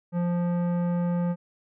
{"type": "tone with tanh clipping", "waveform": "sine", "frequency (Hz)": 174.61, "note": "F3", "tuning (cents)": 0, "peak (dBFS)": -25, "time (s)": [0.12, 1.36], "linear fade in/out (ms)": 50, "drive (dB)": 14, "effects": []}